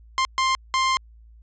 sawtooth tone bursts at uneven times, 1052 Hz, C6, 9 cents sharp, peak -15 dBFS, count 3, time 0.18-0.25 / 0.38-0.55 / 0.74-0.97 s, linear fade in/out 0 ms, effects added 56 Hz sine -46 dBFS peak until 1.42 s + resampled to 16000 Hz

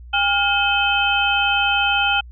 sine tone cluster, 807 / 1415 / 2573 / 3091 Hz, G#5 / F6 / E7 / G7, -50 / +22 / -43 / -25 cents, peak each -21 dBFS, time 0.13-2.21 s, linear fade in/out 10 ms, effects added 60 Hz sine -36 dBFS peak until 2.31 s

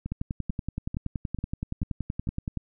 two click trains, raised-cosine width 5 ms, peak -17 / -20 dBFS, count 27 / 6, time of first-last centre 0.12-2.573 / 0.06-2.272 s, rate 10.6 / 2.26 Hz, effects none

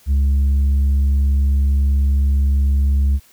sine tone with tanh clipping, 69.3 Hz, C#2, in tune, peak -13 dBFS, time 0.06-3.2 s, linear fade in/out 50 ms, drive 3 dB, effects white hiss -51 dBFS RMS until 3.32 s

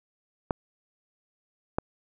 clicks, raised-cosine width 1 ms, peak -11 dBFS, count 2, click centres 0.508 / 1.785 s, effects none

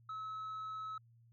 sine tone, 1292 Hz, E6, 35 cents flat, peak -38 dBFS, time 0.09-0.98 s, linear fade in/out 5 ms, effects tanh soft clip ceiling -40 dBFS + added 116 Hz sine -62 dBFS peak until 1.32 s

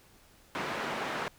white band-pass noise, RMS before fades -35 dBFS, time 0.55-1.28 s, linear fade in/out 0 ms, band 170 to 1600 Hz, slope 12 dB/octave, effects pink hiss -60 dBFS RMS until 1.38 s

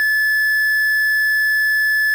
triangle tone with quantisation, 1730 Hz, A6, 30 cents flat, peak -12 dBFS, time 0-2.14 s, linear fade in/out 0 ms, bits 5, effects none

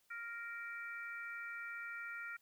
harmonic tone, 466.2 Hz, A#4, in tune, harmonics 3 / 4 / 5, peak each -45 / -49 / -50 dBFS, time 0.1-2.37 s, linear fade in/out 10 ms, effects white hiss -75 dBFS RMS until 2.41 s

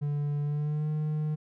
triangle tone with pitch glide, 145.7 to 152.77 Hz, D3 to D#3, -13 to -31 cents, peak -25 dBFS, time 0.01-1.36 s, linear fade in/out 20 ms, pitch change +82 cents, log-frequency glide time 0.42-0.89 s, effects none

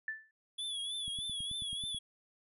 sine tone with exponential decay, 1760 Hz, A6, in tune, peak -32 dBFS, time 0.08-0.31 s, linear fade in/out 2 ms, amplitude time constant 50 ms
square tone with vibrato, 3408 Hz, G#7, 44 cents sharp, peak -37 dBFS, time 0.58-1.99 s, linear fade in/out 10 ms, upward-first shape triangle, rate 3.3 Hz, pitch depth 80 cents each way
click train, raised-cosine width 5 ms, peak -37 dBFS, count 9, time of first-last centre 1.08-1.947 s, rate 9.23 Hz
effects resampled to 32000 Hz

